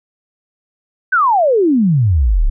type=exponential sweep; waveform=sine; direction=down; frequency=1577 to 30.66 Hz; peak=-9 dBFS; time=1.12-2.5 s; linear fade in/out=10 ms; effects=none